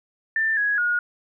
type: tone with pitch steps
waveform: sine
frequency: 1782 / 1666 / 1440 Hz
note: A6 / G#6 / F#6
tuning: +22 / +5 / -47 cents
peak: -19 dBFS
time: 0.36-0.99 s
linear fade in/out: 2 ms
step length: 210 ms
effects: none